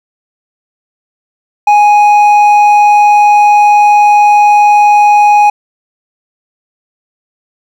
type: tone with hard clipping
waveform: sine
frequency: 830.6 Hz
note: G#5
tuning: in tune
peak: -4 dBFS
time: 1.67-5.5 s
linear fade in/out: 5 ms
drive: 5 dB
effects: none